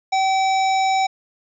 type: harmonic tone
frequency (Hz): 767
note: G5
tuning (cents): -38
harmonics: 1 / 3 / 5 / 7 / 9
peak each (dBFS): -16 / -26 / -30 / -33 / -35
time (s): 0.12-1.07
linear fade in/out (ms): 10
effects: none